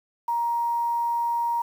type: tone with quantisation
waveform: sine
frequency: 940 Hz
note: A#5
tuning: 14 cents sharp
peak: -22 dBFS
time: 0.28-1.62 s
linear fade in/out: 5 ms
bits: 8
effects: none